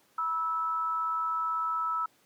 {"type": "tone pair together", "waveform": "sine", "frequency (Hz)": [973, 1309], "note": ["B5", "E6"], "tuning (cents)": [-26, -13], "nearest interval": "perfect fourth", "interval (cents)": 513, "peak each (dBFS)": [-36, -28], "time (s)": [0.18, 2.06], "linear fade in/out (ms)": 5, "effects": ["pink hiss -65 dBFS RMS until 2.25 s", "high-pass 200 Hz 12 dB/octave"]}